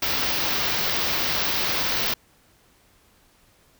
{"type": "band-stop noise", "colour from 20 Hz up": "white", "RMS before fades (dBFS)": -24, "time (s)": [0.02, 2.14], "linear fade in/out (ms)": 5, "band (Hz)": [5700, 16000], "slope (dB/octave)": 48, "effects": ["pink hiss -59 dBFS RMS until 3.79 s"]}